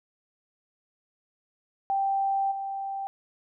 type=tone with level steps; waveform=sine; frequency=784 Hz; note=G5; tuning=in tune; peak=-23 / -30 dBFS; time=1.9-3.07 s; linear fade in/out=0 ms; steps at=2.51 s; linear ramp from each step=10 ms; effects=none